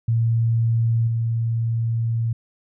sine tone with level steps, 114.9 Hz, A#2, 25 cents flat, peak -16 / -19 dBFS, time 0.08-2.33 s, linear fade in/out 5 ms, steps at 1.07 s, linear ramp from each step 10 ms, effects none

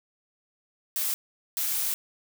blue noise bursts at uneven times, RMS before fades -28 dBFS, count 2, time 0.96-1.14 / 1.57-1.94 s, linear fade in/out 0 ms, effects none

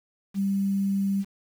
sine tone with quantisation, 196.8 Hz, G3, 7 cents sharp, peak -22 dBFS, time 0.34-1.25 s, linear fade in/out 50 ms, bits 8, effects none

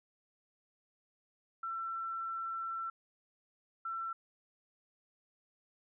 sine tone bursts at uneven times, 1344 Hz, E6, 33 cents sharp, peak -36 dBFS, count 2, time 1.63-2.9 / 3.85-4.13 s, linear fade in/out 5 ms, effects none

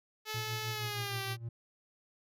5% pulse tone with pitch glide, 432.6 to 389.9 Hz, A4 to G4, -29 to -9 cents, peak -25 dBFS, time 0.25-1.37 s, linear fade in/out 50 ms, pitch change -180 cents, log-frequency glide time 0.71-1.22 s
triangle tone with tremolo, 116.54 Hz, A#2, in tune, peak -33 dBFS, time 0.34-1.49 s, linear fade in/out 5 ms, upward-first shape triangle, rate 6.4 Hz, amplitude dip 85%
effects none

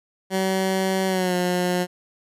15% pulse tone with pitch glide, 190 to 179.44 Hz, F#3 to F3, +46 to +47 cents, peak -14 dBFS, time 0.3-1.87 s, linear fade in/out 50 ms, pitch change -99 cents, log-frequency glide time 1.07-1.35 s, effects resampled to 32000 Hz

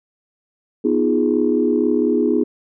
sine chord, F half-diminished seventh, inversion second, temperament equal, 246.9 / 311.1 / 349.2 / 415.3 Hz, Cb4 / Eb4 / F4 / Ab4, 0 / 0 / 0 / 0 cents, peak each -19 / -19 / -21 / -19 dBFS, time 0.84-2.44 s, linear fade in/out 10 ms, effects tanh soft clip ceiling -4 dBFS

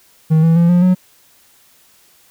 triangle tone with pitch steps, 158.3 / 164.17 / 170.25 / 176.56 / 183.1 Hz, D#3 / E3 / F3 / F3 / F#3, +30 / -7 / -44 / +19 / -18 cents, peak -6 dBFS, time 0.3-0.95 s, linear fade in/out 20 ms, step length 130 ms, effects white hiss -51 dBFS RMS until 2.3 s

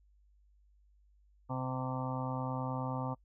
harmonic tone, 129.3 Hz, C3, 20 cents flat, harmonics 1 / 2 / 4 / 5 / 6 / 7 / 8 / 9, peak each -37 / -40 / -44 / -47 / -45 / -42 / -48 / -45 dBFS, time 1.49-3.15 s, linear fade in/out 20 ms, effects noise-tail reverb RT60 0.1 s tail -25 dB re dry + added 50 Hz sine -63 dBFS peak until 3.24 s

